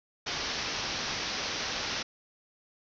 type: low-pass noise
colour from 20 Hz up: white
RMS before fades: -34 dBFS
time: 0.26-2.03 s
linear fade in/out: 10 ms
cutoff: 6000 Hz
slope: 96 dB/octave
effects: none